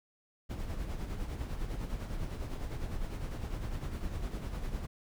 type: noise with tremolo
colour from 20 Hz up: brown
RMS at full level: -35 dBFS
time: 0.49-4.87 s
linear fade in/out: 20 ms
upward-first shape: sine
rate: 9.9 Hz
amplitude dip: 50%
effects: none